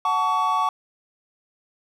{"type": "chord", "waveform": "triangle", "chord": "F# minor", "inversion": "none", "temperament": "equal with one note detuned", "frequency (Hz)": [740, 880, 1130.1], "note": ["F#5", "A5", "C#6"], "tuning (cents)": [0, 0, 33], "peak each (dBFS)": [-25, -23, -19], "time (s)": [0.05, 0.69], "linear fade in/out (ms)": 2, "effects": []}